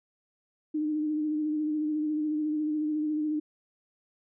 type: tone with vibrato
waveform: sine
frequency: 304.7 Hz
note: D#4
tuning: 36 cents flat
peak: -26 dBFS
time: 0.74-3.4 s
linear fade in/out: 10 ms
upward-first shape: sine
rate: 14 Hz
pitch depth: 29 cents each way
effects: none